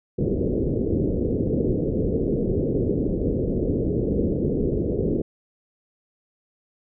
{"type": "low-pass noise", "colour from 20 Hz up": "white", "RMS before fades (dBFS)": -23, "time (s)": [0.18, 5.22], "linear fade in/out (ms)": 10, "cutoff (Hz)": 480, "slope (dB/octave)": 48, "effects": []}